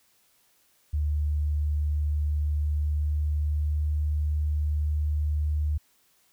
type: tone with pitch glide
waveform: sine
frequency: 74.5 to 75.15 Hz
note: D2 to D2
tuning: +25 to +40 cents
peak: -23 dBFS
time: 0.93-5.78 s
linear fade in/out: 10 ms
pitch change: +15 cents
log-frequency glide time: 2.58-3.81 s
effects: white hiss -65 dBFS RMS until 6.32 s